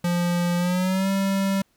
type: tone with pitch glide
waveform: square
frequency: 174.61 to 194.86 Hz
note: F3 to G3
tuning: 0 to -10 cents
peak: -21 dBFS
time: 0.04-1.62 s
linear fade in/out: 5 ms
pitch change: +190 cents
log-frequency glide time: 0.57-1.1 s
effects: pink hiss -66 dBFS RMS until 1.76 s